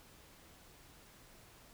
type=silence; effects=pink hiss -60 dBFS RMS until 1.73 s